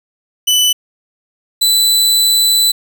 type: tone pair in turn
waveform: sawtooth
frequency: 2988 / 3992 Hz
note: F#7 / B7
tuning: +16 / +18 cents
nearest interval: perfect fourth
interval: 502 cents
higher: second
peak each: -6 dBFS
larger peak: neither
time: 0.47-0.73 / 1.61-2.72 s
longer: second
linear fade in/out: 10 ms
effects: 7-bit

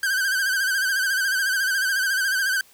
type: tone with vibrato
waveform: 45% pulse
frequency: 1558 Hz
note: G6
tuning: 11 cents flat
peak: -20 dBFS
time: 0.03-2.61 s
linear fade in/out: 2 ms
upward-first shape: sine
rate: 14 Hz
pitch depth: 72 cents each way
effects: white hiss -54 dBFS RMS until 2.73 s

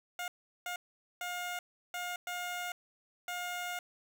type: tone bursts at uneven times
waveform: 15% pulse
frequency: 712 Hz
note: F5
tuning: 33 cents sharp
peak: -30 dBFS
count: 6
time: 0.19-0.28 / 0.66-0.76 / 1.21-1.59 / 1.94-2.16 / 2.27-2.72 / 3.28-3.79 s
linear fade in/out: 2 ms
effects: none

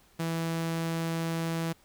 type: tone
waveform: sawtooth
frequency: 164.81 Hz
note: E3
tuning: in tune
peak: -25 dBFS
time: 0.19-1.73 s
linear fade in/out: 10 ms
effects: pink hiss -62 dBFS RMS until 1.84 s

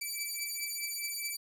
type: beating tone pair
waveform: 10% pulse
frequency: 2313 / 2317.8 Hz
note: D7 / D7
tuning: -27 / -23 cents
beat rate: 4.8 Hz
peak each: -29 dBFS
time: 0.01-1.37 s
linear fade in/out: 10 ms
effects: none

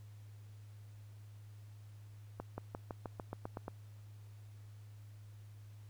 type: accelerating click train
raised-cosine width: 1 ms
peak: -27 dBFS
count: 10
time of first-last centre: 2.4-3.681 s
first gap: 180 ms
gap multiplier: 0.94
effects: added 104 Hz sine -51 dBFS peak until 5.89 s + pink hiss -69 dBFS RMS until 5.89 s

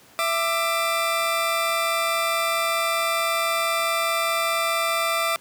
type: tone pair together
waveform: 20% pulse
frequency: 665 / 1184.9 Hz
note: E5 / D6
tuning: +15 / +15 cents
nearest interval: minor seventh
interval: 1000 cents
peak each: -19 dBFS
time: 0.19-5.36 s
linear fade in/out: 0 ms
effects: pink hiss -51 dBFS RMS until 5.4 s + high-pass 150 Hz 12 dB/octave

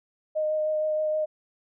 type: tone with vibrato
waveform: sine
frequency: 617 Hz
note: D#5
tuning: 15 cents flat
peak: -23 dBFS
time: 0.35-1.26 s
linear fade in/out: 20 ms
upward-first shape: sine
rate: 6.4 Hz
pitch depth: 11 cents each way
effects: none

